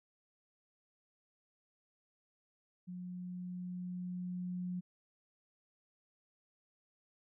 sine tone with level ramp, 180 Hz, F#3, 47 cents flat, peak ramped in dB -42 to -36 dBFS, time 2.87-4.81 s, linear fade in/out 20 ms, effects none

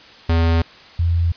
square / sine tone pair in turn, 82.9 / 84.84 Hz, E2 / F2, +10 / -50 cents, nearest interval unison, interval 40 cents, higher second, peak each -14 dBFS, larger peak neither, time 0.29-0.62 / 0.99-1.32 s, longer neither, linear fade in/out 5 ms, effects white hiss -43 dBFS RMS until 1.36 s + resampled to 11025 Hz

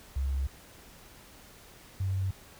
sine tone pair in turn, 67.5 / 95.46 Hz, C#2 / G2, -45 / -45 cents, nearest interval tritone, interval 600 cents, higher second, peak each -27 dBFS, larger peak neither, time 0.16-0.47 / 2-2.31 s, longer neither, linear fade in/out 5 ms, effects pink hiss -53 dBFS RMS until 2.59 s

